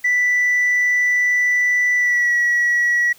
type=tone with pitch glide; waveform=sine; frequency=1975.5 to 1927 Hz; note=B6 to B6; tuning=0 to -43 cents; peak=-12 dBFS; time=0.04-3.13 s; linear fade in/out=10 ms; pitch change=-43 cents; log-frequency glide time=1.97-2.33 s; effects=tanh soft clip ceiling -12 dBFS + white hiss -49 dBFS RMS until 3.18 s